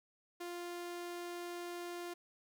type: tone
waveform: sawtooth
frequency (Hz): 349.3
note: F4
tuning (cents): 0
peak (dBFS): -38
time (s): 0.4-2.14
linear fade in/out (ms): 10
effects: none